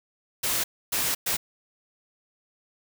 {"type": "noise bursts at uneven times", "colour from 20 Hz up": "white", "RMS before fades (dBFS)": -26, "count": 3, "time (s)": [[0.43, 0.64], [0.92, 1.15], [1.26, 1.37]], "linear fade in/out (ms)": 10, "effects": []}